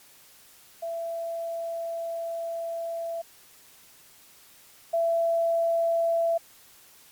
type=tone pair in turn; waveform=sine; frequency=669 / 669 Hz; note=E5 / E5; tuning=+25 / +25 cents; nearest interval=unison; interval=0 cents; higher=neither; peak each=-29 / -21 dBFS; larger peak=second; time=0.82-3.22 / 4.93-6.38 s; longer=first; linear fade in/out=10 ms; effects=white hiss -54 dBFS RMS until 7.11 s + MP3 96 kbps